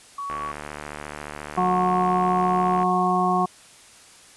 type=tone; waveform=sine; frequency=1124 Hz; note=C#6; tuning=24 cents sharp; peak=-28 dBFS; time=0.18-0.52 s; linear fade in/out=5 ms
type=click train; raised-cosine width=0.5 ms; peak=-18 dBFS; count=189; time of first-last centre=0.3-2.83 s; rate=74.3 Hz
type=harmonic tone; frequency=182.3 Hz; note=F#3; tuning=25 cents flat; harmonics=1 / 2 / 4 / 5 / 6; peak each=-25 / -27 / -22 / -31 / -23 dBFS; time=1.57-3.46 s; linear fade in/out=10 ms
effects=white hiss -49 dBFS RMS until 4.36 s + resampled to 24000 Hz